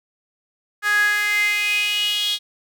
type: tone with high-pass filter sweep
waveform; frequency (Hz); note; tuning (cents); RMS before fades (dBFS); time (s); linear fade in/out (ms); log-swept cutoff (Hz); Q
sawtooth; 415.3; G#4; 0; -20; 0.82-2.39; 50; 1500 to 3500; 8.5
effects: none